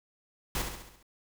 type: noise with echo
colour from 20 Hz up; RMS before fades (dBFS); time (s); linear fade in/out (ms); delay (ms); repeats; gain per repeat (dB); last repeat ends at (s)
pink; -31; 0.55-0.62; 2; 68; 6; -5; 1.028
effects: none